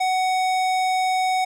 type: tone with low-pass filter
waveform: square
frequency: 746 Hz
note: F#5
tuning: 14 cents sharp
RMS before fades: -21 dBFS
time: 0-1.45 s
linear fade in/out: 10 ms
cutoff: 9200 Hz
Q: 0.51
effects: none